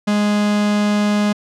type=tone; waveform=45% pulse; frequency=207.7 Hz; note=G#3; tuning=in tune; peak=-14 dBFS; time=0.07-1.33 s; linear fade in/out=10 ms; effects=low-pass 7000 Hz 12 dB/octave